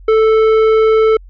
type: tone with tanh clipping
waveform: sine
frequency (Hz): 440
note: A4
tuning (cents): 0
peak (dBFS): -9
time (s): 0.08-1.17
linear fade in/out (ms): 5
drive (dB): 11
effects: added 45 Hz sine -34 dBFS peak until 1.29 s